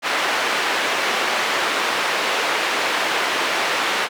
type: band-pass noise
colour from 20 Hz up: white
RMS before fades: -21 dBFS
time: 0.02-4.09 s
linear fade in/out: 50 ms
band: 400 to 2400 Hz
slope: 12 dB/octave
effects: none